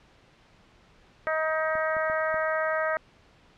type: harmonic tone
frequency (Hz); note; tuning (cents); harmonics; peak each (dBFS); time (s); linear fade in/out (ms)
315.6; D#4; +25; 2 / 3 / 4 / 5 / 6 / 7; -27 / -37 / -31 / -32 / -33 / -43; 1.27-2.97; 0
type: clicks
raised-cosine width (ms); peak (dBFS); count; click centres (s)
3; -31; 4; 1.754 / 1.967 / 2.099 / 2.343
effects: pink hiss -58 dBFS RMS until 3.57 s + low-pass 4000 Hz 12 dB/octave